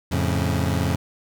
25% pulse chord, F augmented, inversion none, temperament equal, 87.31 / 110 / 138.59 Hz, F2 / A2 / C#3, 0 / 0 / 0 cents, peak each -19 / -23 / -22 dBFS, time 0.11-0.96 s, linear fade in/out 10 ms, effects none

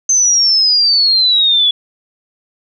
sine exponential sweep, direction down, 6272 to 3382 Hz, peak -8 dBFS, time 0.09-1.71 s, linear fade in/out 5 ms, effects none

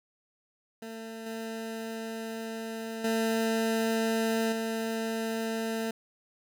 20% pulse tone with level steps, 224.5 Hz, A3, 35 cents sharp, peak -34 / -30 / -21 / -25 dBFS, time 0.82-5.91 s, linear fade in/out 5 ms, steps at 1.26 / 3.04 / 4.52 s, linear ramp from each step 5 ms, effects none

